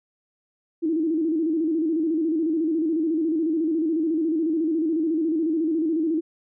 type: tone with vibrato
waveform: sine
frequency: 320.5 Hz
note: E4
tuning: 49 cents flat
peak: -20 dBFS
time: 0.82-6.21 s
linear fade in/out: 20 ms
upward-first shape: square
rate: 14 Hz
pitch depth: 74 cents each way
effects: none